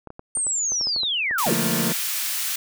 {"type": "clicks", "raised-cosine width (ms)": 1, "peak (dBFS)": -23, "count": 11, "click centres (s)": [0.073, 0.104, 0.194, 0.372, 0.467, 0.72, 0.811, 0.871, 0.963, 1.033, 1.311]}
{"type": "linear sweep", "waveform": "sine", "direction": "down", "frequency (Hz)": [8870, 261.6], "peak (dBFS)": -21, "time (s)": [0.35, 1.53], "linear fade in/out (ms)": 2}
{"type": "high-pass noise", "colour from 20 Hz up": "white", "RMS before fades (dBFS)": -26, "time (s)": [1.38, 2.56], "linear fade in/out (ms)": 5, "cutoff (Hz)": 1500, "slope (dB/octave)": 12}
{"type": "chord", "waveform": "sawtooth", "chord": "Bb major seventh", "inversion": "first", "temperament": "just", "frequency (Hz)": [145.68, 174.81, 218.5, 233.1], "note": ["D3", "F3", "A3", "Bb3"], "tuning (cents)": [-14, 2, -12, 0], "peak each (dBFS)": [-26, -23, -23, -23], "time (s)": [1.46, 1.93], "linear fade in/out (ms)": 10}
{"effects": []}